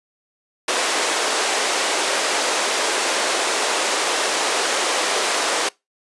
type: band-pass noise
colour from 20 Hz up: pink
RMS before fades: -21 dBFS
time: 0.68-5.69 s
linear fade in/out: 5 ms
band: 390 to 9500 Hz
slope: 24 dB/octave
effects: noise-tail reverb RT60 0.2 s tail -23 dB re dry + resampled to 24000 Hz